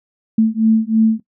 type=beating tone pair; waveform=sine; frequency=220 / 223.1 Hz; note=A3 / A3; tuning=0 / +24 cents; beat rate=3.1 Hz; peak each=-14 dBFS; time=0.38-1.2 s; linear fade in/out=5 ms; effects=noise-tail reverb RT60 0.1 s tail -19 dB re dry